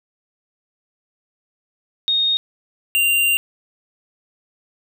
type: tone pair in turn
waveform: sine / square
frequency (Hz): 3712 / 2781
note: A#7 / F7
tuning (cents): -8 / -8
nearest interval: perfect fourth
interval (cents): 500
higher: first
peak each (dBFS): -15 / -15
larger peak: neither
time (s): 2.08-2.37 / 2.95-3.37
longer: second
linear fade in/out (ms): 0
effects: none